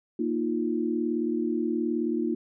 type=chord; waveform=sine; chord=Bb suspended fourth; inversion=none; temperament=just; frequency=233.1 / 310.8 / 349.6 Hz; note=Bb3 / Eb4 / F4; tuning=0 / -2 / +2 cents; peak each=-29 dBFS; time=0.19-2.35 s; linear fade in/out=5 ms; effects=none